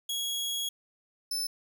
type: tone pair in turn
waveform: sawtooth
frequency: 3322 / 5273 Hz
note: G#7 / E8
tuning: 0 / 0 cents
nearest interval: minor sixth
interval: 800 cents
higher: second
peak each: -27 dBFS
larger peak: neither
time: 0.09-0.69 / 1.31-1.47 s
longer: first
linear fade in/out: 5 ms
effects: none